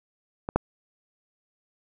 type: clicks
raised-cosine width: 1 ms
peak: -16 / -6 dBFS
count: 2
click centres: 0.489 / 0.56 s
effects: none